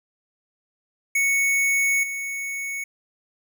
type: tone with level steps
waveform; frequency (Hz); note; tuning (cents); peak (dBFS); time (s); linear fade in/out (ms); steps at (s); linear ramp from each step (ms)
square; 2217; C#7; 0; -19 / -28; 1.15-2.84; 5; 2.03; 5
effects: none